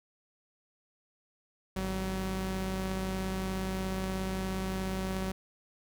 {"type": "tone pair together", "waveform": "sawtooth", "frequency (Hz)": [51.52, 189.2], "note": ["G#1", "F#3"], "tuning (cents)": [-13, 39], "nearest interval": "octave + major seventh", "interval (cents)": 2252, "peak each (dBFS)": [-33, -29], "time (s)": [1.76, 5.32], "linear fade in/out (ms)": 5, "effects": []}